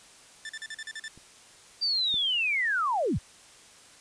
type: tone bursts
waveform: sawtooth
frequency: 1771 Hz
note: A6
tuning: 11 cents sharp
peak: -32 dBFS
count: 8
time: 0.45-1.081 s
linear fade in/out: 2 ms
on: 43 ms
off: 41 ms
type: clicks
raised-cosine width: 3 ms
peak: -38 / -30 dBFS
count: 2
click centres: 1.176 / 2.142 s
type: linear sweep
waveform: sine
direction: down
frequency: 4733 to 36 Hz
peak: -24 dBFS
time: 1.81-3.19 s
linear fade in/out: 20 ms
effects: white hiss -53 dBFS RMS until 4 s + resampled to 22050 Hz